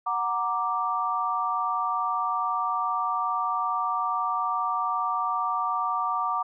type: chord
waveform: sine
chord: Gb augmented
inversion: none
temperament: equal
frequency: 740 / 932.3 / 1174.7 Hz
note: Gb5 / Bb5 / D6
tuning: 0 / 0 / 0 cents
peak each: -31 / -30 / -26 dBFS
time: 0.06-6.43 s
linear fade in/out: 10 ms
effects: none